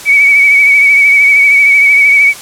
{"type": "tone with vibrato", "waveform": "sine", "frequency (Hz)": 2262, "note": "C#7", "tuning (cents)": 34, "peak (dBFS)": -3, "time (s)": [0.05, 2.34], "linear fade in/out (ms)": 50, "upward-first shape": "sine", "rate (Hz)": 13, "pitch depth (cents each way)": 37, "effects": ["white hiss -28 dBFS RMS until 2.41 s", "low-pass 11000 Hz 12 dB/octave"]}